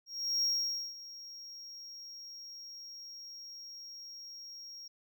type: tone with ADSR envelope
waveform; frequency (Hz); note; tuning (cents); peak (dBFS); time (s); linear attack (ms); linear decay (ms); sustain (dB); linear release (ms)
triangle; 5588; F8; 0; -26; 0.06-4.88; 370; 510; -18; 6
effects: none